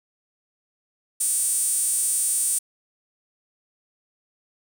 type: tone with high-pass filter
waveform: sawtooth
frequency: 381.2 Hz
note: G4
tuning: 48 cents flat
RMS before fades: -23 dBFS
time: 1.2-2.59 s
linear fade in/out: 10 ms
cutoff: 9000 Hz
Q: 7.1
effects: none